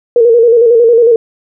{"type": "tone with vibrato", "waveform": "sine", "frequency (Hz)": 466.7, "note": "A#4", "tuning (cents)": 2, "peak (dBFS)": -3, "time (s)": [0.16, 1.16], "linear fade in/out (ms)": 2, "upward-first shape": "square", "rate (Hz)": 11, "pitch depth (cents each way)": 52, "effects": []}